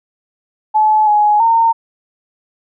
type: tone with pitch steps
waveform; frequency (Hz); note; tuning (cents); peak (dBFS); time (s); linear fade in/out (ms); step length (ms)
sine; 860 / 838 / 914; A5 / G#5 / A#5; -40 / +15 / -34; -8; 0.74-1.73; 20; 330
effects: none